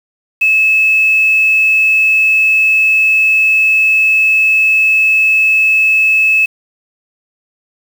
sine tone with quantisation, 2600 Hz, E7, 24 cents flat, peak -7 dBFS, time 0.41-6.46 s, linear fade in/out 10 ms, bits 5, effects none

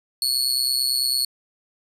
sawtooth tone with amplitude modulation, 4384 Hz, C#8, 20 cents flat, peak -13 dBFS, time 0.22-1.25 s, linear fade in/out 2 ms, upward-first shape sine, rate 129 Hz, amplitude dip 85%, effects resampled to 32000 Hz

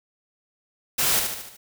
white noise with echo, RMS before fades -22 dBFS, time 0.98-1.2 s, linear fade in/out 10 ms, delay 74 ms, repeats 5, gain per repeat -5 dB, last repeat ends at 1.57 s, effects none

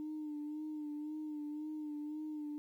sine tone with vibrato, 302.1 Hz, D4, 49 cents sharp, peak -38 dBFS, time 0-2.58 s, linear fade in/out 0 ms, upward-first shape sine, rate 1.9 Hz, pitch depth 36 cents each way, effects tanh soft clip ceiling -36 dBFS + 12-bit

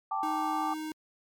sine chord, G suspended second, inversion none, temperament equal with one note detuned, 784 / 876.4 / 1174.7 Hz, G5 / A5 / D6, 0 / -7 / 0 cents, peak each -33 dBFS, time 0.11-0.74 s, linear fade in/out 5 ms
square tone, 311.1 Hz, D#4, in tune, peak -35 dBFS, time 0.23-0.92 s, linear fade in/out 2 ms
effects MP3 96 kbps

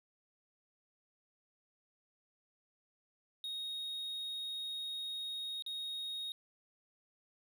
triangle tone with dropouts, 3741 Hz, A#7, 5 cents sharp, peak -37 dBFS, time 3.44-6.32 s, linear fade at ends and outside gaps 1 ms, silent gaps 5.623-5.663 s, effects none

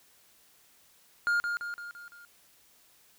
triangle tone with echo, 1414 Hz, F6, 21 cents sharp, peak -22 dBFS, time 1.27-1.4 s, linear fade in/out 0 ms, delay 170 ms, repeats 5, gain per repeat -5 dB, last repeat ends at 2.25 s, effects white hiss -62 dBFS RMS until 3.18 s

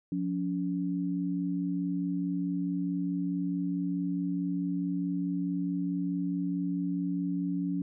sine tone pair together, 178.15 / 282.8 Hz, F3 / C#4, +35 / +35 cents, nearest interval minor sixth, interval 800 cents, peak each -31 / -31 dBFS, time 0.12-7.82 s, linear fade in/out 2 ms, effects none

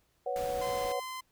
sine chord, B suspended second, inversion none, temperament equal, 493.9 / 554.4 / 740 Hz, B4 / C#5 / F#5, 0 / 0 / 0 cents, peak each -35 dBFS, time 0.26-1 s, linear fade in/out 5 ms
pink noise, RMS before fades -44 dBFS, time 0.36-0.92 s, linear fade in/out 0 ms
sawtooth tone, 1032 Hz, C6, 24 cents flat, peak -34 dBFS, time 0.61-1.21 s, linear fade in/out 10 ms
effects pink hiss -72 dBFS RMS until 1.31 s

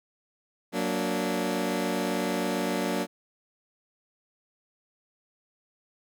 20% pulse chord, Gb augmented, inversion none, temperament equal with one note detuned, 185 / 233.1 / 291 Hz, Gb3 / Bb3 / D4, 0 / 0 / -16 cents, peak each -26 dBFS, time 0.72-3.07 s, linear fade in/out 50 ms, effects none

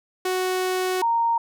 sawtooth / sine tone pair in turn, 370 / 927.2 Hz, F#4 / A#5, 0 / -10 cents, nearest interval octave + major third, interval 1590 cents, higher second, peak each -18 dBFS, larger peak neither, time 0.25-1.02 / 1.02-1.38 s, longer first, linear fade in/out 5 ms, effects none

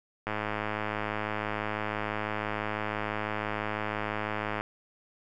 click train, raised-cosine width 0.5 ms, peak -16 dBFS, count 461, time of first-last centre 0.27-4.61 s, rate 106 Hz, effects none

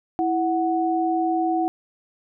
sine tone pair together, 329.3 / 740 Hz, E4 / F#5, -2 / 0 cents, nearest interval octave + major second, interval 1402 cents, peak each -22 dBFS, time 0.19-1.68 s, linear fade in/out 0 ms, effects none

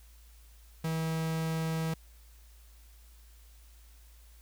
45% pulse tone, 161.3 Hz, E3, 37 cents flat, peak -30 dBFS, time 0.84-1.94 s, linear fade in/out 5 ms, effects added 56 Hz sine -53 dBFS peak until 4.41 s + white hiss -63 dBFS RMS until 4.41 s

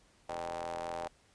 sawtooth ring-modulated tone, 83.9 Hz, E2, 31 cents sharp, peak -30 dBFS, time 0.29-1.08 s, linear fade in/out 5 ms, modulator 694 Hz, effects pink hiss -66 dBFS RMS until 1.34 s + resampled to 22050 Hz

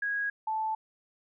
sine tone pair in turn, 1650 / 875.7 Hz, G#6 / A5, -12 / -8 cents, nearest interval major seventh, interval 1096 cents, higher first, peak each -28 dBFS, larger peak neither, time 0.02-0.3 / 0.47-0.75 s, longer neither, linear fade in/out 5 ms, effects none

